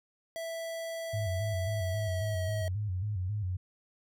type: tone with pitch glide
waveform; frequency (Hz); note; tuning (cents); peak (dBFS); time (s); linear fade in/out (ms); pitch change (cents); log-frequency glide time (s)
square; 659.3 to 639.1; E5 to D#5; 0 to +46; -36; 0.36-2.68; 0; -54; 1.67-2.5
type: tone with vibrato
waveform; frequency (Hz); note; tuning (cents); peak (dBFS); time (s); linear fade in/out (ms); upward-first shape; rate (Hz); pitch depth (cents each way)
sine; 98.1; G2; +2; -30; 1.13-3.57; 10; square; 3.7; 120
effects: none